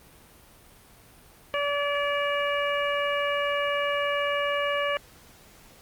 harmonic tone with a mistuned harmonic, 574 Hz, D5, 40 cents flat, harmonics 1 / 2 / 3 / 4 / 5, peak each -27 / -30 / -32 / -33 / -34 dBFS, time 1.54-4.97 s, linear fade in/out 0 ms, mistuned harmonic 4, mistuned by +19 cents, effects pink hiss -53 dBFS RMS until 5.81 s + Opus 32 kbps

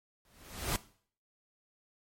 pink noise with exponential growth, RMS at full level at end -29 dBFS, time 0.25-0.76 s, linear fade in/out 1 ms, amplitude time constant 110 ms, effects noise-tail reverb RT60 0.5 s tail -18 dB re dry + MP3 64 kbps

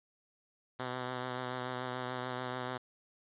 5% pulse tone with vibrato, 126.3 Hz, B2, 39 cents sharp, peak -25 dBFS, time 0.79-2.78 s, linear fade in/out 10 ms, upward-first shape triangle, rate 6.9 Hz, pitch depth 30 cents each way, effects resampled to 8000 Hz + 10-bit

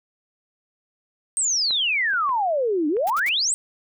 sine exponential two-way sweep, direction down then up, 8640 to 286.4 to 8640 Hz, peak -19 dBFS, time 1.37-3.54 s, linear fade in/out 0 ms, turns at 2.88 s
clicks, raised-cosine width 0.5 ms, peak -22 / -28 / -26 / -27 dBFS, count 4, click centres 1.709 / 2.135 / 2.293 / 2.968 s
white noise bursts, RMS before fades -36 dBFS, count 3, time 3.07-3.292 s, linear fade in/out 0 ms, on 30 ms, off 66 ms
effects none

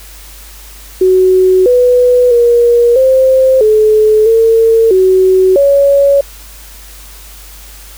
sine tone with pitch steps, 372.5 / 494.6 / 475.2 / 524 / 430.4 / 452.2 / 375.2 / 560 Hz, F#4 / B4 / A#4 / C5 / A4 / A4 / F#4 / C#5, +12 / +3 / +33 / +2 / -38 / +47 / +24 / +18 cents, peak -4 dBFS, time 1.01-6.21 s, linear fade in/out 5 ms, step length 650 ms, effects added 50 Hz sine -33 dBFS peak until 7.97 s + white hiss -35 dBFS RMS until 7.97 s

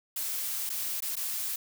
blue noise with dropouts, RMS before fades -33 dBFS, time 0.16-1.56 s, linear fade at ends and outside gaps 5 ms, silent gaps 0.694-0.7 / 1.005-1.022 / 1.156-1.166 s, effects none

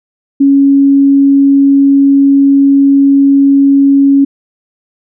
sine tone, 277.2 Hz, C#4, in tune, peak -3 dBFS, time 0.4-4.25 s, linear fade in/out 10 ms, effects none

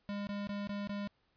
square tone bursts, 202.9 Hz, G#3, 40 cents flat, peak -37 dBFS, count 5, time 0.09-1.074 s, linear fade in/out 0 ms, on 180 ms, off 21 ms, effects pink hiss -75 dBFS RMS until 1.36 s + resampled to 11025 Hz

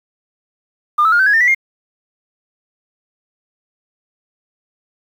sine tone with pitch steps, 1206 / 1307.6 / 1417.7 / 1537.1 / 1666.6 / 1807 / 1959.2 / 2124 Hz, D6 / E6 / F6 / G6 / G#6 / A6 / B6 / C7, +46 / -14 / +26 / -34 / +6 / +46 / -14 / +25 cents, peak -8 dBFS, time 0.98-1.548 s, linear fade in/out 10 ms, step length 71 ms, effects tanh soft clip ceiling -5 dBFS + 7-bit

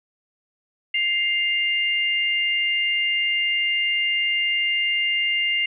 sine tone pair together, 2101 / 2804 Hz, C7 / F7, +7 / +6 cents, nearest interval perfect fourth, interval 499 cents, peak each -22 dBFS, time 0.94-5.66 s, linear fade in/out 5 ms, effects none

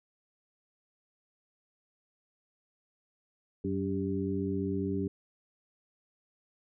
harmonic tone with a mistuned harmonic, 95.1 Hz, F#2, 48 cents sharp, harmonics 1 / 2 / 3 / 4, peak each -37 / -34 / -34 / -35 dBFS, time 3.64-5.08 s, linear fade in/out 5 ms, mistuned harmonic 4, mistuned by +63 cents, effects none

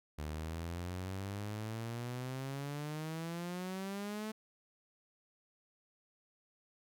sawtooth exponential sweep, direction up, 74.3 to 219 Hz, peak -35 dBFS, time 0.18-4.32 s, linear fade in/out 10 ms, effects none

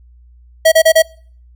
square tone bursts, 644 Hz, E5, 41 cents flat, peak -6 dBFS, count 4, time 0.65-1.023 s, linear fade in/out 10 ms, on 70 ms, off 31 ms, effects noise-tail reverb RT60 0.5 s tail -26 dB re dry + added 60 Hz sine -41 dBFS peak until 1.55 s

